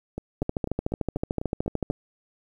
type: two click trains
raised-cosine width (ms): 2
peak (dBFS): -12 / -18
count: 21 / 8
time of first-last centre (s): 0.42-1.901 / 0.18-1.908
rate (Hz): 13.5 / 4.05
effects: 9-bit